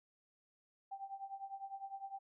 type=tone with tremolo; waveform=sine; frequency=784 Hz; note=G5; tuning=in tune; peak=-40 dBFS; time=0.91-2.19 s; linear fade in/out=10 ms; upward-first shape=triangle; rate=9.9 Hz; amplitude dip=90%; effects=none